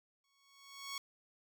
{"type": "tone with exponential growth", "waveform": "10% pulse", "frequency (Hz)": 1108.7, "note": "C#6", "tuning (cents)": 0, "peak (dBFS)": -30, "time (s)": [0.24, 0.98], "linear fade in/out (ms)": 2, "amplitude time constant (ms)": 160, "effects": []}